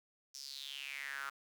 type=tone with high-pass filter sweep; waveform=sawtooth; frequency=138.59 Hz; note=C#3; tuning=in tune; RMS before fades=-45 dBFS; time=0.34-1.3 s; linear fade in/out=10 ms; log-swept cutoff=5700 to 1300 Hz; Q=6.4; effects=11-bit